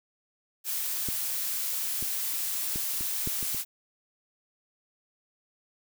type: noise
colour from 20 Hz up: blue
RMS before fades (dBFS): -31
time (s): 0.64-3.65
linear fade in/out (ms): 50
type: clicks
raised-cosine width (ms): 3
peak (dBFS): -22 / -26 / -24 / -28 / -20 / -27 / -29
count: 7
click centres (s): 1.087 / 2.026 / 2.759 / 3.009 / 3.274 / 3.428 / 3.546
effects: none